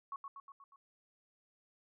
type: tone with echo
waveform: sine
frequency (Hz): 1108.7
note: C#6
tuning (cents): 0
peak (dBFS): -39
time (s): 0.12-0.16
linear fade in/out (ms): 2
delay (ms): 120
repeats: 5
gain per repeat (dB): -4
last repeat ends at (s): 0.76
effects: none